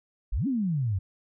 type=exponential two-way sweep; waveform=sine; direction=up then down; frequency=36.87 to 287.1 to 89 Hz; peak=-24 dBFS; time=0.32-0.99 s; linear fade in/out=10 ms; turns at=0.47 s; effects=none